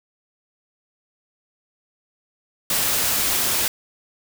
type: noise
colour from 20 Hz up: white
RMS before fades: -21 dBFS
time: 2.7-3.68 s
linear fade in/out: 2 ms
effects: none